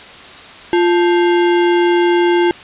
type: tone with sample-and-hold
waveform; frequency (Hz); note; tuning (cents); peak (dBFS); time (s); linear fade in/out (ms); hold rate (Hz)
sine; 348.4; F4; -4; -9; 0.73-2.51; 0; 1225
effects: white hiss -35 dBFS RMS until 2.63 s + resampled to 8000 Hz